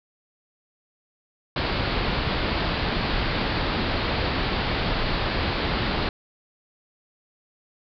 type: low-pass noise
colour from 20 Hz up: pink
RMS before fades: -25 dBFS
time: 1.56-6.09 s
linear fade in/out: 2 ms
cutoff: 4800 Hz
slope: 96 dB/octave
effects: none